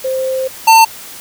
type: tone pair in turn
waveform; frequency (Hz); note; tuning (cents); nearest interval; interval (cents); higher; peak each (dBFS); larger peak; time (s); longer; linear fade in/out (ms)
sine / square; 523.3 / 898.4; C5 / A5; 0 / +36; major sixth; 936; second; -14 / -4; second; 0.04-0.48 / 0.67-0.85; first; 10
effects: white hiss -32 dBFS RMS until 1.2 s